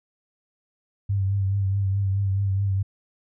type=tone with vibrato; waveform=sine; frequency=98 Hz; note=G2; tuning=in tune; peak=-20 dBFS; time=1.09-2.83 s; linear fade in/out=10 ms; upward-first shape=triangle; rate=4.7 Hz; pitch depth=46 cents each way; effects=none